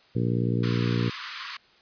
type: harmonic tone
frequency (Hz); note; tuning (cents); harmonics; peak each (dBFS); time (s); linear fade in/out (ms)
59.2; A#1; +27; 2 / 3 / 4 / 5 / 6 / 7 / 8; -25 / -29 / -31 / -33 / -35 / -36 / -37; 0.15-1.1; 10
type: high-pass noise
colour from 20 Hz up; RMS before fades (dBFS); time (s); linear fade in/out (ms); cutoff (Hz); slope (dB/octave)
pink; -35; 0.63-1.57; 5; 1000; 96
effects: white hiss -58 dBFS RMS until 1.81 s + resampled to 11025 Hz